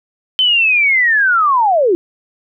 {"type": "linear sweep", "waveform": "sine", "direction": "down", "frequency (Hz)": [3087, 329.6], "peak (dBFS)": -9, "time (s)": [0.39, 1.95], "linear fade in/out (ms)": 0, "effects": []}